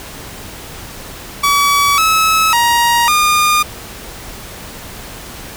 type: tone with pitch steps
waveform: sawtooth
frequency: 1140 / 1295 / 944 / 1214 Hz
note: C#6 / E6 / A#5 / D#6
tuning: +48 / -31 / +22 / -43 cents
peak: -6 dBFS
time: 1.43-3.63 s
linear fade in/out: 10 ms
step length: 550 ms
effects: pink hiss -31 dBFS RMS until 5.56 s